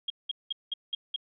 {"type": "tone bursts", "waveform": "sine", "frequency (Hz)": 3251, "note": "G#7", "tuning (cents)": -38, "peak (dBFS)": -28, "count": 6, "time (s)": [0.08, 1.162], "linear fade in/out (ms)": 5, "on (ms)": 22, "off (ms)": 190, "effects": []}